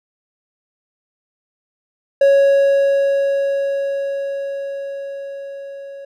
triangle tone with level ramp, 554.4 Hz, C#5, in tune, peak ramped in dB -6 to -29 dBFS, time 2.21-6.05 s, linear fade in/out 5 ms, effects none

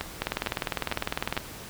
two click trains, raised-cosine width 0.3 ms, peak -10 / -13 dBFS, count 24 / 4, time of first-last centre 0.22-1.376 / 0.01-1.367 s, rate 19.9 / 2.21 Hz, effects pink hiss -42 dBFS RMS until 1.69 s

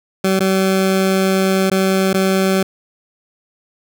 20% pulse tone with dropouts, 190.8 Hz, G3, 47 cents flat, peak -8 dBFS, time 0.24-2.63 s, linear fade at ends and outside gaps 5 ms, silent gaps 0.394-0.404 / 1.7-1.714 / 2.132-2.142 s, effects none

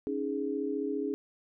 sine chord, C# suspended second, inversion none, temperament just, 277.2 / 311.8 / 415.8 Hz, C#4 / D#4 / G#4, 0 / +4 / +2 cents, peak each -34 / -36 / -33 dBFS, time 0.07-1.14 s, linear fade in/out 0 ms, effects none

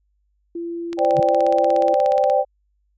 sine tone, 339.5 Hz, F4, 49 cents flat, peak -25 dBFS, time 0.55-1.94 s, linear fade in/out 5 ms
click train, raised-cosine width 0.2 ms, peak -16 dBFS, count 24, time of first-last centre 0.93-2.299 s, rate 16.8 Hz
sine chord, C suspended second, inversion none, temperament equal with one note detuned, 521.4 / 587.3 / 784 Hz, C5 / D5 / G5, -6 / 0 / 0 cents, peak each -19 / -18 / -19 dBFS, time 0.97-2.45 s, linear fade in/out 50 ms
sine tone with exponential growth, 146.83 Hz, D3, in tune, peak -18 dBFS, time 1.12-1.2 s, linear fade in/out 5 ms, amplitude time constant 16 ms
effects added 50 Hz sine -63 dBFS peak until 2.97 s

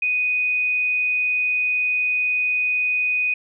sine tone, 2489 Hz, D#7, in tune, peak -18 dBFS, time 0.02-3.34 s, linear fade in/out 5 ms, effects none

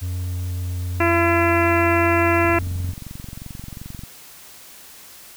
triangle tone with pitch glide, 90.1 to 89.17 Hz, F#2 to F2, -45 to +37 cents, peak -21 dBFS, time 0.01-2.93 s, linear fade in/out 20 ms, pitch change -18 cents, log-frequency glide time 0.23-0.54 s
harmonic tone, 338.4 Hz, E4, 45 cents sharp, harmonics 1 / 2 / 3 / 4 / 5 / 6 / 7 / 8, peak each -19 / -22 / -24 / -25 / -26 / -27 / -27 / -28 dBFS, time 1-2.59 s, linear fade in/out 5 ms
click train, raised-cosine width 5 ms, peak -22 dBFS, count 37, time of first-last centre 2.45-4.036 s, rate 22.7 Hz
effects white hiss -43 dBFS RMS until 5.36 s

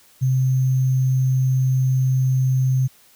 sine tone with sample-and-hold, 130 Hz, C3, 11 cents flat, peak -15 dBFS, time 0.21-2.88 s, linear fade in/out 20 ms, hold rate 6300 Hz, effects white hiss -53 dBFS RMS until 3.15 s

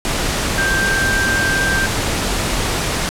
sine tone in noise, 1576 Hz, G6, 9 cents sharp, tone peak -16 dBFS, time 0.58-1.86 s, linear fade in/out 0 ms, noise pink, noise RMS -19 dBFS, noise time 0.05-3.09 s, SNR 0 dB, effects low-pass 10000 Hz 12 dB/octave

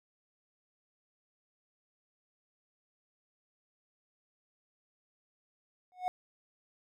triangle tone with exponential growth, 731 Hz, F#5, 21 cents flat, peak -24 dBFS, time 5.92-6.08 s, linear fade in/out 0 ms, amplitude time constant 34 ms, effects none

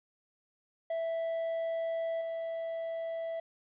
triangle tone with level steps, 659.3 Hz, E5, in tune, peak -29 / -32 dBFS, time 0.9-3.4 s, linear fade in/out 5 ms, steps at 2.21 s, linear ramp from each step 2 ms, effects resampled to 8000 Hz + 11-bit

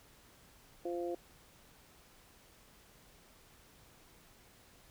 harmonic tone, 173.5 Hz, F3, 11 cents flat, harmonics 2 / 3 / 4, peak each -37 / -41 / -44 dBFS, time 0.85-1.15 s, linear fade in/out 5 ms, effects pink hiss -62 dBFS RMS until 4.9 s

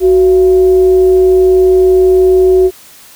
sine tone with frequency modulation, 372.1 Hz, F#4, 10 cents sharp, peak -4 dBFS, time 0-2.71 s, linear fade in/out 50 ms, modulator 311 Hz, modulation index 0.23, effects white hiss -38 dBFS RMS until 3.15 s

